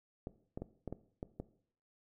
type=clicks; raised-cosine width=2 ms; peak=-27 dBFS; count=7; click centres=0.271 / 0.575 / 0.62 / 0.877 / 0.926 / 1.229 / 1.4 s; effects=noise-tail reverb RT60 0.6 s tail -17 dB re dry